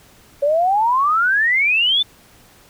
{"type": "exponential sweep", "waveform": "sine", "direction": "up", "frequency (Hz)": [554.4, 3581], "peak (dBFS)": -13, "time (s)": [0.42, 2.03], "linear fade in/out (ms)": 10, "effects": ["pink hiss -49 dBFS RMS until 2.69 s"]}